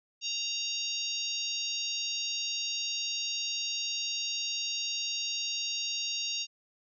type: harmonic tone with a mistuned harmonic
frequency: 930 Hz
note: A#5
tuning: 4 cents flat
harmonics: 3 / 4 / 5 / 6 / 7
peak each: -36 / -37 / -38 / -39 / -39 dBFS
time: 0.21-6.47 s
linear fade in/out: 50 ms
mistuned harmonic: 7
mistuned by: +18 cents
effects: none